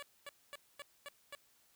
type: tone bursts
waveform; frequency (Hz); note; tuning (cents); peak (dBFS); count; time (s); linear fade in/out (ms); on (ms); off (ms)
10% pulse; 572; D5; -46; -37; 6; 0-1.35; 0; 25; 240
effects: white hiss -70 dBFS RMS until 1.75 s